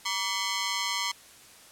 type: ring-modulated tone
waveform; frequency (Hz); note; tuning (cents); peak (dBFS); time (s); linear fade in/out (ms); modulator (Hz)
10% pulse; 1056; C6; +16; -16; 0.05-1.12; 10; 99.8
effects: white hiss -52 dBFS RMS until 1.71 s + low-pass 11000 Hz 12 dB/octave